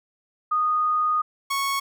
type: tone pair in turn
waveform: sine / sawtooth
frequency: 1236 / 1105 Hz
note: D#6 / C#6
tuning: -12 / -6 cents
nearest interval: major second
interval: 194 cents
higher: first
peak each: -19 dBFS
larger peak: neither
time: 0.51-1.22 / 1.5-1.8 s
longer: first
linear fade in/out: 10 ms
effects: none